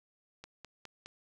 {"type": "click train", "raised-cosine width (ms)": 0.2, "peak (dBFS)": -29, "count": 4, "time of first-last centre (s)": [0.44, 1.06], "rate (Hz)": 4.84, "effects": []}